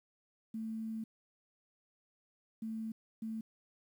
sine tone bursts at uneven times, 222.1 Hz, A3, 16 cents sharp, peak -37 dBFS, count 3, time 0.54-1.04 / 2.62-2.92 / 3.22-3.41 s, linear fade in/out 5 ms, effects 11-bit

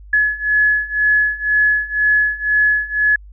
sine beating tone pair, 1700 / 1702 Hz, G#6 / G#6, +40 / +42 cents, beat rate 2 Hz, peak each -17 / -15 dBFS, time 0.13-3.16 s, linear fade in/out 5 ms, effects added 50 Hz sine -36 dBFS peak until 3.32 s

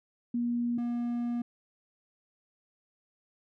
sine / triangle tone pair in turn, 238.9 / 238.9 Hz, A#3 / A#3, +43 / +43 cents, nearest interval unison, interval 0 cents, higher neither, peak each -27 dBFS, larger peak neither, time 0.34-0.78 / 0.78-1.42 s, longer second, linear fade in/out 5 ms, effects none

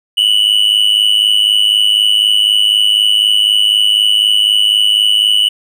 triangle tone with amplitude modulation, 2959 Hz, F#7, 1 cent flat, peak -3 dBFS, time 0.17-5.49 s, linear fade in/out 10 ms, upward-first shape sine, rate 104 Hz, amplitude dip 80%, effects none

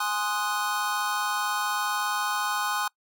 square chord, Ab dominant seventh, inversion none, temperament equal, 830.6 / 1046.5 / 1244.5 / 1480 Hz, Ab5 / C6 / Eb6 / Gb6, 0 / 0 / 0 / 0 cents, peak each -32 dBFS, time 0-2.88 s, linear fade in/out 5 ms, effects noise-tail reverb RT60 0.1 s tail -25 dB re dry

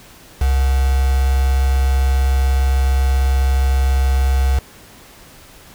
sine tone with quantisation, 66.5 Hz, C2, 29 cents sharp, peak -12 dBFS, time 0.41-4.59 s, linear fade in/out 5 ms, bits 4, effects pink hiss -43 dBFS RMS until 5.74 s

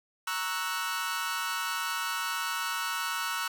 sawtooth chord, F# dominant seventh, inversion first, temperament equal, 932.3 / 1108.7 / 1318.5 / 1480 Hz, A#5 / C#6 / E6 / F#6, 0 / 0 / 0 / 0 cents, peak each -34 / -34 / -31 / -31 dBFS, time 0.27-3.48 s, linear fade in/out 5 ms, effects none

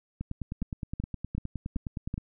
two click trains, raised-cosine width 5 ms, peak -21 / -19 dBFS, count 20 / 5, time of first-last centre 0.21-2.179 / 0.62-2.141 s, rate 9.65 / 2.63 Hz, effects none

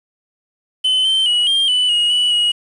triangle tone with pitch steps, 3041 / 3105 / 2922 / 3196 / 2985 / 2884 / 2951 / 2900 Hz, F#7 / G7 / F#7 / G7 / F#7 / F#7 / F#7 / F#7, +47 / -17 / -22 / +33 / +15 / -45 / -5 / -35 cents, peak -11 dBFS, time 0.84-2.52 s, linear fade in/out 10 ms, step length 210 ms, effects resampled to 24000 Hz + 7-bit

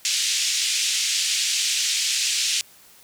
white band-pass noise, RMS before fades -23 dBFS, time 0.05-2.61 s, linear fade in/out 0 ms, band 2400 to 7300 Hz, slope 24 dB/octave, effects white hiss -51 dBFS RMS until 3.03 s

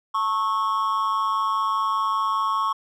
triangle tone with amplitude modulation, 1098 Hz, C#6, 17 cents flat, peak -15 dBFS, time 0.14-2.73 s, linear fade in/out 10 ms, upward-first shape sine, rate 205 Hz, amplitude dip 80%, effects none

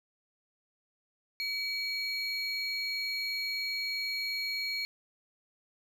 triangle tone pair together, 2279 / 4302 Hz, C#7 / C8, +47 / +47 cents, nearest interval major seventh, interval 1100 cents, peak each -33 / -33 dBFS, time 1.4-4.85 s, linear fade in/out 0 ms, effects none

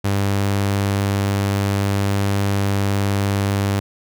sawtooth tone, 99.6 Hz, G2, 28 cents sharp, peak -13 dBFS, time 0.04-3.8 s, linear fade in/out 10 ms, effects none

